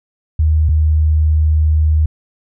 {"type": "tone pair in turn", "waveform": "sine", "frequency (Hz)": [77.78, 77.44], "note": ["D#2", "D#2"], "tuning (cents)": [0, -8], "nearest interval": "unison", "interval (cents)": 8, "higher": "first", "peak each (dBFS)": -9, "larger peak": "neither", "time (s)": [[0.39, 0.69], [0.69, 2.06]], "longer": "second", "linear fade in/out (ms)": 5, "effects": []}